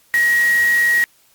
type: tone in noise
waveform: sine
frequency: 1897 Hz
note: A#6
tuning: 30 cents sharp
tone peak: -12 dBFS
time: 0.14-1.04 s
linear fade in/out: 0 ms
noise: white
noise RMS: -29 dBFS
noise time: 0.14-1.04 s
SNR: +14 dB
effects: white hiss -55 dBFS RMS until 1.34 s + Opus 48 kbps